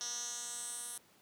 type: tone with band-pass filter sweep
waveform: 10% pulse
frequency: 240.2 Hz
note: B3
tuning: 48 cents flat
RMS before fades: -42 dBFS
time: 0.01-0.98 s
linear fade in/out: 0 ms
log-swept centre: 5600 to 10000 Hz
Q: 4.5
effects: pink hiss -65 dBFS RMS until 1.21 s + high-pass 150 Hz 12 dB/octave